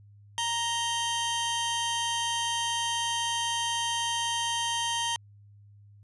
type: tone pair together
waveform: sawtooth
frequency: 932.3 / 3136 Hz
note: A#5 / G7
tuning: 0 / 0 cents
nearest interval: octave + major sixth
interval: 2100 cents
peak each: -26 / -27 dBFS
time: 0.38-5.16 s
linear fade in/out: 0 ms
effects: added 102 Hz sine -51 dBFS peak until 6.03 s + resampled to 24000 Hz